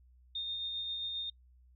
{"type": "tone with tremolo", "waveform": "sine", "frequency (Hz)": 3658, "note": "A#7", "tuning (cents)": -33, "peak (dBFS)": -34, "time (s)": [0.35, 1.3], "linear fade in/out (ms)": 5, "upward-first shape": "sine", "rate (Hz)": 7.5, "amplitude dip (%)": 25, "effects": ["noise-tail reverb RT60 0.1 s tail -24 dB re dry", "added 62 Hz sine -59 dBFS peak until 1.75 s"]}